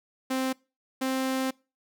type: tone pair in turn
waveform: sawtooth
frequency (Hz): 261.6 / 262.7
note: C4 / C4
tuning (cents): 0 / +7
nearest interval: unison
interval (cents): 7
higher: second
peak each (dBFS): -22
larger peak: neither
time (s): 0.3-0.53 / 1.01-1.51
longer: second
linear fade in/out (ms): 10
effects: noise-tail reverb RT60 0.3 s tail -24 dB re dry